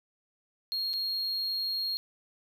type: tone with dropouts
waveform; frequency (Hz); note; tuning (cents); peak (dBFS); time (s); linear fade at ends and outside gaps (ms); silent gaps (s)
triangle; 4263; C8; +32; -28; 0.72-1.97; 0; 0.932-0.937
effects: none